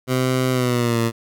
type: tone with pitch glide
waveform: 15% pulse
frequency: 128.7 to 115.32 Hz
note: C3 to A#2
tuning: -28 to -18 cents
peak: -11 dBFS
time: 0.07-1.12 s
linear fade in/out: 50 ms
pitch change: -190 cents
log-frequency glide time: 0.51-1 s
effects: none